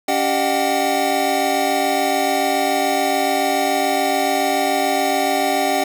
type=tone cluster; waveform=square; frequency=281.8 / 389.9 / 610 / 720 / 767 Hz; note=C#4 / G4 / D#5 / F#5 / G5; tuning=+29 / -9 / -34 / -47 / -38 cents; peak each=-25 / -26 / -24 / -24 / -21 dBFS; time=0.08-5.84 s; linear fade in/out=5 ms; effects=none